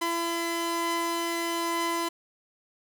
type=tone pair together; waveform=sawtooth; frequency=337.4 / 1011.1 Hz; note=E4 / B5; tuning=+40 / +40 cents; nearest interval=octave + perfect fifth; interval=1900 cents; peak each=-26 / -26 dBFS; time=0.01-2.09 s; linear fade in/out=10 ms; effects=none